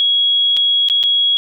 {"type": "tone with dropouts", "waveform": "sine", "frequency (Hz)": 3322, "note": "G#7", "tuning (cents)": 0, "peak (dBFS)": -11, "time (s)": [0, 1.37], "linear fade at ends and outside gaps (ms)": 0, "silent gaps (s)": [[0.567, 0.571], [0.886, 0.899], [1.03, 1.037]], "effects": []}